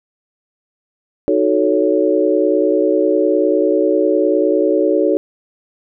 sine chord, D# half-diminished seventh, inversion none, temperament equal with one note detuned, 311.1 / 370 / 440 / 559.8 Hz, D#4 / F#4 / A4 / C#5, 0 / 0 / 0 / +17 cents, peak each -17 dBFS, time 1.28-5.17 s, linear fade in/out 0 ms, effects none

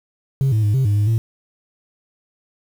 sine tone with pitch steps, 135.5 / 108.8 / 103.9 / 132.7 / 102.6 / 103.8 / 112.9 Hz, C#3 / A2 / G#2 / C3 / G#2 / G#2 / A2, -39 / -19 / +1 / +25 / -21 / 0 / +45 cents, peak -11 dBFS, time 0.41-1.18 s, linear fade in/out 0 ms, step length 110 ms, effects tanh soft clip ceiling -13 dBFS + 7-bit

